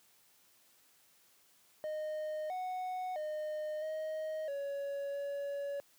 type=tone with pitch steps; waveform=triangle; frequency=616 / 738 / 612 / 626 / 561 / 565 Hz; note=D#5 / F#5 / D#5 / D#5 / C#5 / C#5; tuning=-17 / -5 / -29 / +10 / +21 / +33 cents; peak=-34 dBFS; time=1.84-5.8 s; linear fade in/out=0 ms; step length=660 ms; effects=white hiss -67 dBFS RMS until 5.98 s + high-pass 100 Hz 12 dB/octave